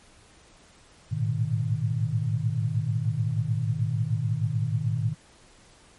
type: tone cluster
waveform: sine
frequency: 106.2 / 112.8 / 122.4 / 154.8 Hz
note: G#2 / A2 / B2 / D#3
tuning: +39 / +44 / -15 / -9 cents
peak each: -29 dBFS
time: 1.11-5.15 s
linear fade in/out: 20 ms
effects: pink hiss -55 dBFS RMS until 5.98 s + MP3 48 kbps